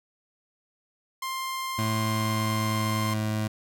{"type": "tone", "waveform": "sawtooth", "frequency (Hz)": 1053, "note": "C6", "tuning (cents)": 11, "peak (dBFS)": -26, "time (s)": [1.22, 3.14], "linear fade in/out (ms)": 5}
{"type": "tone with pitch glide", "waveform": "25% pulse", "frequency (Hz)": [110, 107.99], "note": ["A2", "A2"], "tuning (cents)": [0, -32], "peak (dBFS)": -22, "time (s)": [1.78, 3.48], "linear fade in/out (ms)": 10, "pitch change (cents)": -32, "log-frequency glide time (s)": [1.97, 3.24]}
{"effects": []}